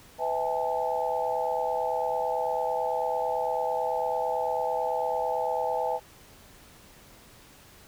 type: tone cluster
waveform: sine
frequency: 502 / 646 / 808 / 877 Hz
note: B4 / E5 / G#5 / A5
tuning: +28 / -35 / -48 / -6 cents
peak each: -31 dBFS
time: 0.18-6 s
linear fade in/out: 50 ms
effects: pink hiss -53 dBFS RMS until 7.87 s